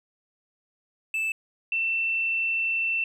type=tone pair in turn; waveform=triangle / sine; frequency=2637 / 2682 Hz; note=E7 / E7; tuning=0 / +29 cents; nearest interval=unison; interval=29 cents; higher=second; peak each=-23 dBFS; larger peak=neither; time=1.14-1.32 / 1.72-3.04 s; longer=second; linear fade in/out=2 ms; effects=none